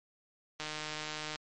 click train, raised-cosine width 0.2 ms, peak -21 dBFS, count 117, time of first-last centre 0.6-1.358 s, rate 153 Hz, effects MP3 48 kbps

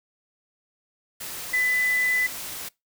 sine tone in noise, 2000 Hz, B6, 21 cents sharp, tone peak -20 dBFS, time 1.53-2.27 s, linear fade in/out 10 ms, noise white, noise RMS -35 dBFS, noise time 1.2-2.69 s, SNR +12 dB, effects noise-tail reverb RT60 0.2 s tail -23 dB re dry

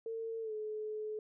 sine tone with pitch glide, 452 to 428.9 Hz, A4 to A4, +47 to -44 cents, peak -37 dBFS, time 0.06-1.19 s, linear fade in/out 2 ms, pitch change -91 cents, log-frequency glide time 0.41-0.53 s, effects none

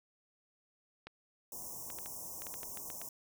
clicks, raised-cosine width 0.3 ms, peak -30 dBFS, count 11, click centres 1.07 / 1.902 / 1.987 / 2.06 / 2.42 / 2.468 / 2.541 / 2.632 / 2.773 / 2.902 / 3.016 s
white band-stop noise, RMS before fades -45 dBFS, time 1.52-3.09 s, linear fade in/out 2 ms, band 1100 to 5400 Hz, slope 96 dB/octave
effects none

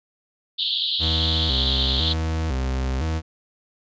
pink band-pass noise, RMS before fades -24 dBFS, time 0.58-2.14 s, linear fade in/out 20 ms, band 3100 to 4300 Hz, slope 96 dB/octave
40% pulse tone with vibrato, 72.3 Hz, D2, 27 cents flat, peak -21 dBFS, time 0.99-3.22 s, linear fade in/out 50 ms, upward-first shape square, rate 0.99 Hz, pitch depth 180 cents each way
effects resampled to 16000 Hz

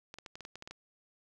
clicks, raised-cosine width 0.2 ms, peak -28 dBFS, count 10, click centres 0.141 / 0.186 / 0.262 / 0.355 / 0.407 / 0.451 / 0.556 / 0.624 / 0.675 / 0.71 s, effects 11-bit

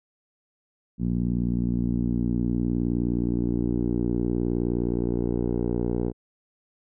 10% pulse tone with low-pass filter sweep, 59.4 Hz, A#1, 33 cents sharp, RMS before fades -25 dBFS, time 0.98-6.13 s, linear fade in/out 50 ms, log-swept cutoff 210 to 470 Hz, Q 2.3, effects none

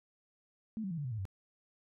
sine tone with pitch steps, 220 / 191.52 / 166.73 / 145.15 / 126.36 / 110 / 95.76 Hz, A3 / G3 / E3 / D3 / B2 / A2 / G2, 0 / -40 / +20 / -20 / +40 / 0 / -40 cents, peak -35 dBFS, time 0.77-1.253 s, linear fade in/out 0 ms, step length 69 ms, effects none

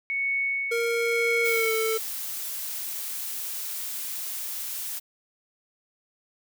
sine tone with tremolo, 2217 Hz, C#7, in tune, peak -23 dBFS, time 0.1-1.93 s, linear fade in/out 0 ms, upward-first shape sine, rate 0.97 Hz, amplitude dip 55%
square tone with pitch glide, 466 to 443.4 Hz, A#4 to A4, -1 to +13 cents, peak -25 dBFS, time 0.71-1.98 s, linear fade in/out 10 ms, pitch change -86 cents, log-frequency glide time 1.45-1.72 s
blue noise, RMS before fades -33 dBFS, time 1.44-5 s, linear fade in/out 20 ms
effects none

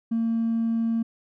sine tone with hard clipping, 228.1 Hz, A#3, 37 cents flat, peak -22 dBFS, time 0.11-1.03 s, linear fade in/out 10 ms, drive 1 dB, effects none

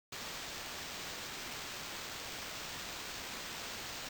white noise with sample-and-hold, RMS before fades -44 dBFS, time 0.12-4.09 s, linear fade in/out 5 ms, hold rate 11025 Hz, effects none

